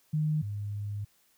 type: tone pair in turn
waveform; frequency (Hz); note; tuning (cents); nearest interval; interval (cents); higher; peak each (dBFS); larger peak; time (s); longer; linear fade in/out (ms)
sine; 153.5 / 102.77; D#3 / G#2; -23 / -18; perfect fifth; 695; first; -25 / -32; first; 0.13-0.42 / 0.42-1.05; second; 10
effects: white hiss -67 dBFS RMS until 1.37 s